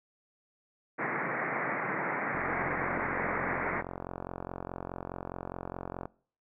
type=band-pass noise; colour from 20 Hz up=white; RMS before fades=-33 dBFS; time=0.98-3.82 s; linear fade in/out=20 ms; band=120 to 2200 Hz; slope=96 dB/octave
type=click train; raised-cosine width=1 ms; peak=-23 dBFS; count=167; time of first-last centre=2.35-6.055 s; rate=44.8 Hz
effects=noise-tail reverb RT60 0.5 s tail -23 dB re dry